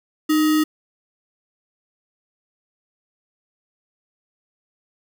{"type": "tone with sample-and-hold", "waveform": "sine", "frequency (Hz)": 307.9, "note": "D#4", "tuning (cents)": -18, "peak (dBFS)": -14, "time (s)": [0.29, 0.64], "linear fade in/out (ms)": 10, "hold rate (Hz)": 1575, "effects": []}